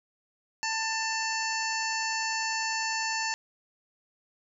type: harmonic tone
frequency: 890 Hz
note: A5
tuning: 20 cents sharp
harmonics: 1 / 2 / 3 / 5 / 6 / 7 / 8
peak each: -33 / -33 / -36 / -36 / -39 / -40 / -39 dBFS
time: 0.63-3.34 s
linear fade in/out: 0 ms
effects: none